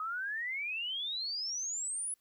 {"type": "exponential sweep", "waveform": "sine", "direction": "up", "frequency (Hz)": [1244.5, 10390], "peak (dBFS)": -34, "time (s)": [0, 2.14], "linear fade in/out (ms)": 2, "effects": ["white hiss -75 dBFS RMS until 2.2 s"]}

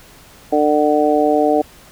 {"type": "harmonic tone", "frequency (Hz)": 149.7, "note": "D3", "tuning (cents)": 33, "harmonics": [2, 3, 4, 5], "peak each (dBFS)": [-17, -17, -17, -17], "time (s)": [0.52, 1.62], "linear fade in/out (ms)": 10, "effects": ["pink hiss -44 dBFS RMS until 1.91 s"]}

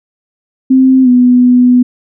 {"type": "tone with pitch glide", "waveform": "sine", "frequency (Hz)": [261.6, 247.9], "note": ["C4", "B3"], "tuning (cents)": [0, 7], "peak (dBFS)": -3, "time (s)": [0.7, 1.83], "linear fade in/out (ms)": 10, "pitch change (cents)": -93, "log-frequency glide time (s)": [1.03, 1.08], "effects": []}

